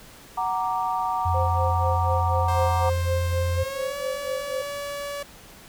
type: chord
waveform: sine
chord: Gb augmented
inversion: none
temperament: equal with one note detuned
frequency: 745.1 / 932.3 / 1174.7 Hz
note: Gb5 / Bb5 / D6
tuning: +12 / 0 / 0 cents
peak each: -27 / -26 / -29 dBFS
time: 0.37-2.9 s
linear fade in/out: 10 ms
type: tone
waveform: sine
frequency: 87.31 Hz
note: F2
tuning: in tune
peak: -22 dBFS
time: 1.25-3.64 s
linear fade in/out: 10 ms
type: tone with tremolo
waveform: sine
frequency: 523.3 Hz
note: C5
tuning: in tune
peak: -25 dBFS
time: 1.34-4.62 s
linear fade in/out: 5 ms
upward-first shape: sine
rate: 4.1 Hz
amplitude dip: 90%
type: tone with pitch glide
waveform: sawtooth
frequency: 527 to 571.4 Hz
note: C5 to D5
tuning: +12 to -48 cents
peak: -26 dBFS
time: 2.48-5.23 s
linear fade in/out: 5 ms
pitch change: +140 cents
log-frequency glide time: 3.52-3.99 s
effects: pink hiss -47 dBFS RMS until 5.68 s